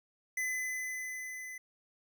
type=tone with level ramp; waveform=square; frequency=2018 Hz; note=B6; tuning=37 cents sharp; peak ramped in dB=-32 to -43 dBFS; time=0.37-1.58 s; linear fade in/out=5 ms; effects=none